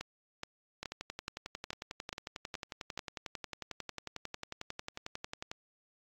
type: two click trains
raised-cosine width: 0.2 ms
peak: -21 / -22 dBFS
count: 8 / 53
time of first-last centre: 0.01-2.976 / 0.83-5.515 s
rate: 2.36 / 11.1 Hz
effects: AAC 64 kbps